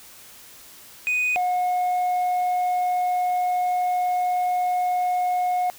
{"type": "tone pair in turn", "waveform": "sine", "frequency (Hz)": [2489, 723.9], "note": ["D#7", "F#5"], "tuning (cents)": [0, -38], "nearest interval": "octave + major sixth", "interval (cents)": 2138, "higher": "first", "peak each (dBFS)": -17, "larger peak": "neither", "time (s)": [[1.07, 1.36], [1.36, 5.7]], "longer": "second", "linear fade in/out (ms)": 0, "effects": ["tanh soft clip ceiling -19 dBFS", "white hiss -46 dBFS RMS until 5.78 s"]}